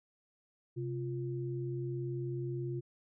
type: tone pair together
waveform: sine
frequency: 130.81 / 349.2 Hz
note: C3 / F4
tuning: 0 / 0 cents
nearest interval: octave + perfect fourth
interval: 1700 cents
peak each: -36 / -39 dBFS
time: 0.76-2.81 s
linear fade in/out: 20 ms
effects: none